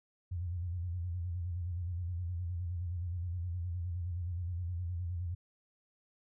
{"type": "tone with vibrato", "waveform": "sine", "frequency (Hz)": 87.6, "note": "F2", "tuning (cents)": 6, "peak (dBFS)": -34, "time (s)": [0.31, 5.35], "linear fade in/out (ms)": 10, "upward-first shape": "square", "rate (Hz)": 9.6, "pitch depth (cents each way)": 66, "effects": []}